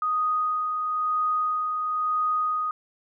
sine tone with tremolo, 1244.5 Hz, D#6, in tune, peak -21 dBFS, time 0.02-2.71 s, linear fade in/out 2 ms, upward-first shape sine, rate 1 Hz, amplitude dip 35%, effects none

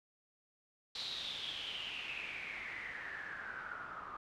white noise with low-pass filter sweep, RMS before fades -44 dBFS, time 0.95-4.17 s, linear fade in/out 5 ms, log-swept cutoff 4100 to 1200 Hz, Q 8.6, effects none

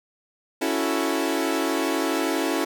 sawtooth chord, F# minor seventh, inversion second, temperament equal, 277.2 / 329.6 / 370 / 440 Hz, C#4 / E4 / F#4 / A4, 0 / 0 / 0 / 0 cents, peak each -23 / -22 / -26 / -26 dBFS, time 0.61-2.65 s, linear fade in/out 10 ms, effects none

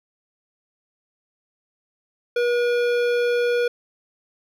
triangle tone with hard clipping, 481.8 Hz, B4, 43 cents flat, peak -20 dBFS, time 2.36-3.68 s, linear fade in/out 5 ms, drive 18 dB, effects none

